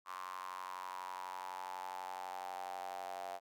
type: tone with high-pass filter sweep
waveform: square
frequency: 46.02 Hz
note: F#1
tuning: 9 cents flat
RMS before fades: -45 dBFS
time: 0.05-3.4 s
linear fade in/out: 50 ms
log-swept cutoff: 1100 to 710 Hz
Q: 7.8
effects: none